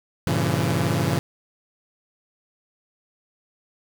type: chord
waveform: sawtooth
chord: G diminished seventh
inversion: none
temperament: equal with one note detuned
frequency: 98 / 116.54 / 138.59 / 168.37 Hz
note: G2 / Bb2 / Db3 / Fb3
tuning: 0 / 0 / 0 / +37 cents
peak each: -23 / -23 / -21 / -21 dBFS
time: 0.27-1.19 s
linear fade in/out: 0 ms
effects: 7-bit